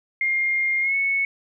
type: tone with pitch glide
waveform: sine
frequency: 2121 to 2207 Hz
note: C7 to C#7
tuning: +23 to -8 cents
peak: -19 dBFS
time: 0.21-1.25 s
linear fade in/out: 2 ms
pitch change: +69 cents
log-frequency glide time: 0.81-0.95 s
effects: none